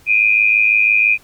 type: tone pair together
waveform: sine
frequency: 2394 / 2500 Hz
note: D7 / D#7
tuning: +33 / +8 cents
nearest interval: minor second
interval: 75 cents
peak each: -13 dBFS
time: 0.06-1.18 s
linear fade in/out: 50 ms
effects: pink hiss -49 dBFS RMS until 1.23 s